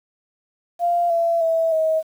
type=tone with pitch steps; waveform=sine; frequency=694 / 674.2 / 655 / 636.4 Hz; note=F5 / E5 / E5 / D#5; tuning=-11 / +39 / -11 / +39 cents; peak=-16 dBFS; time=0.79-2.03 s; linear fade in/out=50 ms; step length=310 ms; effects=8-bit